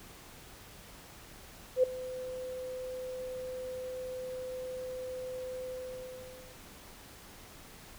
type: tone with ADSR envelope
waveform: sine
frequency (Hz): 510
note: C5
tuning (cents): -44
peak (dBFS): -19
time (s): 1.76-6.6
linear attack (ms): 74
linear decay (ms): 7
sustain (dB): -18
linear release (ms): 930
effects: pink hiss -52 dBFS RMS until 7.98 s